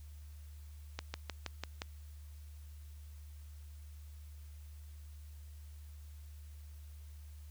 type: slowing click train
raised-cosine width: 0.2 ms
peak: -21 dBFS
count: 6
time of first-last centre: 0.99-1.819 s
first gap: 150 ms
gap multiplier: 1.05
effects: added 74 Hz sine -48 dBFS peak until 7.5 s + white hiss -66 dBFS RMS until 7.5 s